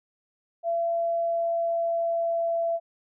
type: tone with pitch glide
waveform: sine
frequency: 676 to 671.3 Hz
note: E5 to E5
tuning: +43 to +31 cents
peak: -23 dBFS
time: 0.63-2.8 s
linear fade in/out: 50 ms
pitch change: -12 cents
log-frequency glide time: 0.82-2.66 s
effects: none